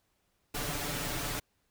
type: noise with comb filter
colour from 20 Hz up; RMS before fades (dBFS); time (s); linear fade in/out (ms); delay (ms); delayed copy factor
pink; -35; 0.54-1.4; 10; 6.9; +0.85
effects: pink hiss -75 dBFS RMS until 1.7 s